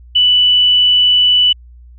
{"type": "tone", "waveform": "sine", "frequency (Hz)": 2972, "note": "F#7", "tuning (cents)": 7, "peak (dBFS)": -7, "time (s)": [0.15, 1.53], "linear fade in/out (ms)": 10, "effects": ["added 60 Hz sine -36 dBFS peak until 1.98 s"]}